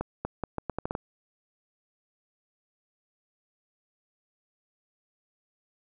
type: accelerating click train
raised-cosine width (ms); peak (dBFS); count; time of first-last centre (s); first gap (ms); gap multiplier
1; -16; 9; 0.01-0.951; 240; 0.78
effects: none